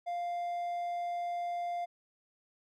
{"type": "tone", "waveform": "triangle", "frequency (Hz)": 698.5, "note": "F5", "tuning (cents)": 0, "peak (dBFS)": -31, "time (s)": [0.06, 1.86], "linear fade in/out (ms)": 20, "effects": []}